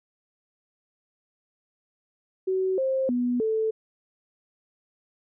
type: tone with pitch steps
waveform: sine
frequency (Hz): 376.8 / 529 / 245.3 / 440.3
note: F#4 / C5 / B3 / A4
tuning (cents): +32 / +19 / -12 / +1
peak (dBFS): -22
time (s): 2.47-3.71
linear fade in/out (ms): 10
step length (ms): 310
effects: none